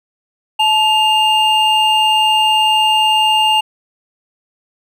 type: tone pair together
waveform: triangle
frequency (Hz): 869 / 2809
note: A5 / F7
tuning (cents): -22 / +9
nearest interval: octave + minor sixth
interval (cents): 2031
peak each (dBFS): -11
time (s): 0.59-3.61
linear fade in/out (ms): 10
effects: none